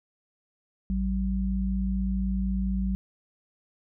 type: tone pair together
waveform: sine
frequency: 55.23 / 191 Hz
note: A1 / G3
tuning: +7 / -45 cents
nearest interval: octave + major sixth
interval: 2148 cents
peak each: -27 dBFS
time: 0.9-2.95 s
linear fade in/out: 0 ms
effects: none